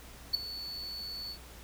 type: tone with ADSR envelope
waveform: triangle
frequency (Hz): 4452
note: C#8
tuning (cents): +7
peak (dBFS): -20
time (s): 0.33-1.38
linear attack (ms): 18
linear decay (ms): 5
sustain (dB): -17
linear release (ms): 74
effects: added 60 Hz sine -52 dBFS peak until 1.63 s + pink hiss -52 dBFS RMS until 1.63 s